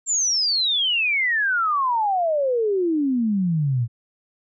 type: exponential sweep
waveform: sine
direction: down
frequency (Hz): 7460 to 112.5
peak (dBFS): -18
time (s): 0.06-3.88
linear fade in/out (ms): 50
effects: none